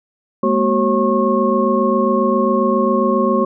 sine tone cluster, 210.9 / 238.3 / 376.6 / 542 / 1087 Hz, G#3 / A#3 / F#4 / C#5 / C#6, +27 / +38 / +31 / -39 / -34 cents, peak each -19 dBFS, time 0.43-3.45 s, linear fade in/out 5 ms, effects none

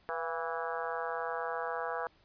harmonic tone with a mistuned harmonic, 163.9 Hz, E3, 10 cents flat, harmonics 3 / 4 / 5 / 6 / 7 / 8 / 9 / 10, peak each -39 / -40 / -41 / -42 / -42 / -43 / -44 / -44 dBFS, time 0.09-2.07 s, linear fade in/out 0 ms, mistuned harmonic 4, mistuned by +56 cents, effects pink hiss -66 dBFS RMS until 2.24 s + resampled to 11025 Hz

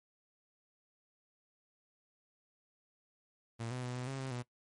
sawtooth tone with pitch steps, 115.3 / 126 / 124.1 / 125.4 / 134.9 / 132.4 / 122.6 Hz, A#2 / B2 / B2 / B2 / C#3 / C3 / B2, -19 / +35 / +9 / +27 / -47 / +21 / -12 cents, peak -34 dBFS, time 3.59-4.43 s, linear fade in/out 20 ms, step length 120 ms, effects noise-tail reverb RT60 0.1 s tail -19 dB re dry + MP3 48 kbps

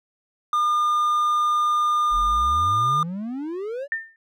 triangle tone, 1209 Hz, D6, 50 cents sharp, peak -16 dBFS, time 0.53-3.03 s, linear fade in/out 2 ms
triangle exponential sweep, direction up, 39.06 to 587.3 Hz, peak -25 dBFS, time 2.1-3.88 s, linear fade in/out 50 ms
sine tone with exponential decay, 1804 Hz, A6, 43 cents sharp, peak -19 dBFS, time 3.92-4.16 s, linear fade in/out 1 ms, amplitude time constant 52 ms
effects none

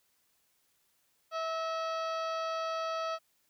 harmonic tone with a mistuned harmonic, 650 Hz, E5, 24 cents flat, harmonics 1 / 2 / 3 / 4 / 5 / 6 / 7 / 8 / 9, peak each -35 / -35 / -49 / -48 / -49 / -54 / -49 / -58 / -58 dBFS, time 1.31-3.19 s, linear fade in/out 50 ms, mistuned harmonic 3, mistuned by -49 cents, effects white hiss -73 dBFS RMS until 3.49 s

